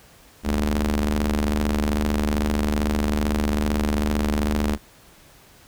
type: ring-modulated tone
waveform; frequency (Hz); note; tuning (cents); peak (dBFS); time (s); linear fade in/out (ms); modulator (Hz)
sawtooth; 75.6; D#2; -49; -13; 0.43-4.78; 50; 140
effects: pink hiss -51 dBFS RMS until 5.67 s